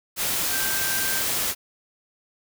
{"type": "tone in noise", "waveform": "sine", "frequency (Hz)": 1568, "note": "G6", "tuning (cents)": 0, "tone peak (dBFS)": -30, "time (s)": [0.49, 1.24], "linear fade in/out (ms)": 50, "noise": "white", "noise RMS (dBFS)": -25, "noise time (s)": [0.16, 1.55], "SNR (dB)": -8, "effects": []}